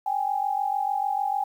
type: tone pair together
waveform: sine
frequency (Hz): 785 / 831.7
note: G5 / G#5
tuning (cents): +2 / +2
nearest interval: minor second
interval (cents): 100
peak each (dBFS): -26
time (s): 0.06-1.44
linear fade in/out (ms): 5
effects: 9-bit